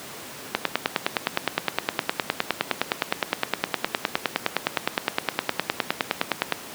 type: click train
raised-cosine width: 0.3 ms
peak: -3 dBFS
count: 59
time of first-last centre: 0.55-6.523 s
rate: 9.71 Hz
effects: pink hiss -38 dBFS RMS until 6.74 s + high-pass 200 Hz 12 dB/octave